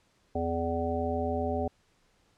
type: harmonic tone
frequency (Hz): 83.7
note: E2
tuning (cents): +27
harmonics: 1 / 3 / 5 / 7 / 9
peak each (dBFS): -34 / -34 / -34 / -34 / -34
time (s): 0.35-1.68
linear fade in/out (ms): 5
effects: pink hiss -68 dBFS RMS until 2.37 s + low-pass 8000 Hz 12 dB/octave